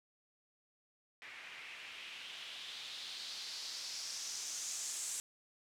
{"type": "noise with low-pass filter sweep", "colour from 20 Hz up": "blue", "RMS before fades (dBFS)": -45, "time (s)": [1.22, 5.2], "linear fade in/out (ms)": 0, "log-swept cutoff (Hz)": [2100, 7900], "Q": 2.9, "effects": []}